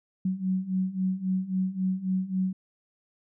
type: beating tone pair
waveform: sine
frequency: 185 / 188.7 Hz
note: F#3 / F#3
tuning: 0 / +34 cents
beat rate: 3.7 Hz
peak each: -30 / -27 dBFS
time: 0.25-2.53 s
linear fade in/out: 5 ms
effects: none